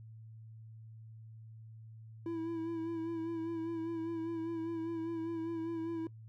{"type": "tone with vibrato", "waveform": "triangle", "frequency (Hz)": 329.6, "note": "E4", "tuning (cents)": 0, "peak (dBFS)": -33, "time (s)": [2.26, 6.07], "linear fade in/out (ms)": 2, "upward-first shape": "sine", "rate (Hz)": 5, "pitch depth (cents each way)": 33, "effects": ["noise-tail reverb RT60 0.1 s tail -19 dB re dry", "added 111 Hz sine -49 dBFS peak until 6.28 s"]}